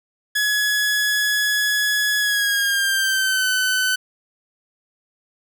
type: tone with pitch glide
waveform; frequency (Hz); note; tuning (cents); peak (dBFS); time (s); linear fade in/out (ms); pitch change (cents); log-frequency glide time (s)
sawtooth; 1689 to 1513.4; G#6 to F#6; +29 to +39; -14; 0.35-3.96; 10; -190; 2.18-3.48
effects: none